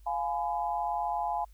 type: chord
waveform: sine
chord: F diminished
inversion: none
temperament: just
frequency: 698.5 / 838.1 / 1005.8 Hz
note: F5 / Ab5 / Cb6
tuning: 0 / +16 / +31 cents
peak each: -33 / -31 / -36 dBFS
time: 0.06-1.45 s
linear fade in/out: 10 ms
effects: added 50 Hz sine -51 dBFS peak until 1.53 s + white hiss -69 dBFS RMS until 1.53 s